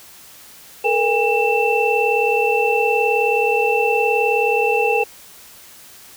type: tone cluster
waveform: sine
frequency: 437.5 / 476.6 / 812 / 2671 Hz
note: A4 / A#4 / G#5 / E7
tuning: -10 / +38 / -39 / +22 cents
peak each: -20 dBFS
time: 0.84-5.04 s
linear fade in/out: 10 ms
effects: white hiss -43 dBFS RMS until 6.16 s